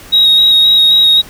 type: tone with vibrato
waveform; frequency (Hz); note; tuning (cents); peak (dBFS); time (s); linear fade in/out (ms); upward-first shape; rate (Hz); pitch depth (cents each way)
sine; 3786; A#7; +26; -3; 0.12-1.22; 20; square; 3.8; 13
effects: tanh soft clip ceiling -2 dBFS + pink hiss -35 dBFS RMS until 1.29 s